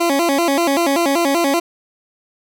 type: tone with vibrato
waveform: 20% pulse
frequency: 307.6 Hz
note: D#4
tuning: 20 cents flat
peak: -9 dBFS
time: 0-1.6 s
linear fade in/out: 10 ms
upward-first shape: square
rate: 5.2 Hz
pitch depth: 180 cents each way
effects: none